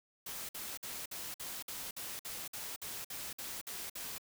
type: noise bursts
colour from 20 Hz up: white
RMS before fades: -43 dBFS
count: 14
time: 0.26-4.182 s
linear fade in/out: 5 ms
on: 230 ms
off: 54 ms
effects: none